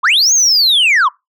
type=linear two-way sweep; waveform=sine; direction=up then down; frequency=932.3 to 6645 to 932.3 Hz; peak=-5 dBFS; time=0.03-1.09 s; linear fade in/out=20 ms; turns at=0.33 s; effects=noise-tail reverb RT60 0.2 s tail -24 dB re dry + tanh soft clip ceiling -7 dBFS